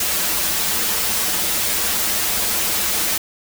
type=noise with comb filter; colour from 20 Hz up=white; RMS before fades=-20 dBFS; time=0-3.18 s; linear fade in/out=5 ms; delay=7.5 ms; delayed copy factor=-0.85; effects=none